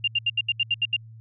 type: tone bursts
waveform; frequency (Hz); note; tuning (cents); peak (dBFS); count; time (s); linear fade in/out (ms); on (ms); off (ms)
sine; 2794; F7; 0; -19; 9; 0.04-0.965; 5; 37; 74
effects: added 112 Hz sine -42 dBFS peak until 1.2 s